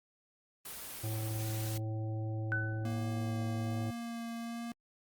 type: noise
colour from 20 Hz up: white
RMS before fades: -44 dBFS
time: 0.65-1.78 s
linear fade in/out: 5 ms
type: harmonic tone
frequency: 109.6 Hz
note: A2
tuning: 6 cents flat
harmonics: 1 / 3 / 5 / 7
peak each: -34 / -44 / -48 / -51 dBFS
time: 1.03-3.91 s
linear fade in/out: 10 ms
type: tone with exponential decay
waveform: sine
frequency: 1500 Hz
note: F#6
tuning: 23 cents sharp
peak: -29 dBFS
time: 2.52-3.03 s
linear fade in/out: 0 ms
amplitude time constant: 110 ms
type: tone with vibrato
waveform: square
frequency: 233.1 Hz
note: A#3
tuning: in tune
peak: -39 dBFS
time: 2.85-4.72 s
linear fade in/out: 2 ms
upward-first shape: sine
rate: 1.2 Hz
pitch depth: 11 cents each way
effects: Opus 24 kbps